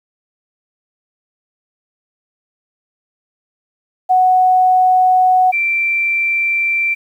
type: tone pair in turn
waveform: sine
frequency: 740 / 2349 Hz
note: F#5 / D7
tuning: 0 / 0 cents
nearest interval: octave + minor sixth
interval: 2000 cents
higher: second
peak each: -8 / -13 dBFS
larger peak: first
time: 4.09-5.52 / 5.52-6.95 s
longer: neither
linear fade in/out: 20 ms
effects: 8-bit